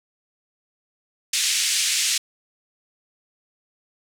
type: band-pass noise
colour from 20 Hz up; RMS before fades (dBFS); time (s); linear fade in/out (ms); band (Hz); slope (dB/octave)
white; -22; 1.33-2.18; 5; 2100 to 8400; 24
effects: none